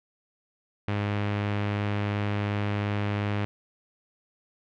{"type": "tone with low-pass filter", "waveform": "sawtooth", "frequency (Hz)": 102.8, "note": "G#2", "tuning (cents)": -17, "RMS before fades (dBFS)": -28, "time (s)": [0.88, 3.45], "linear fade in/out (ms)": 0, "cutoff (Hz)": 2600, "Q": 1.5, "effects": []}